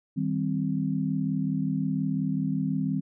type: chord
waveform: sine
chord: C minor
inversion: first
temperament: equal with one note detuned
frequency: 157.19 / 196 / 261.6 Hz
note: Eb3 / G3 / C4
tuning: +18 / 0 / 0 cents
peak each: -29 dBFS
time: 0.16-3.01 s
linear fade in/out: 20 ms
effects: none